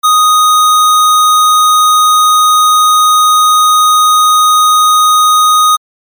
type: tone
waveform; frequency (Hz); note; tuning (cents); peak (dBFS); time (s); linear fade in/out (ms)
square; 1244.5; D#6; 0; -5; 0.03-5.77; 20
effects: MP3 96 kbps